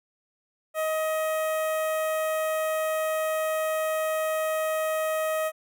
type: tone with notch filter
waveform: sawtooth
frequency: 630 Hz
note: D#5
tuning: 21 cents sharp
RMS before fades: -27 dBFS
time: 0.74-5.52 s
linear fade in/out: 50 ms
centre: 4600 Hz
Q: 0.7
effects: none